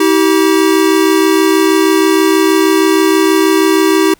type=tone pair together; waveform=square; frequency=319.6 / 385.9 Hz; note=D#4 / G4; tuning=+47 / -27 cents; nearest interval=minor third; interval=326 cents; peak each=-11 dBFS; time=0-4.14 s; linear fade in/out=5 ms; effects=pink hiss -49 dBFS RMS until 4.19 s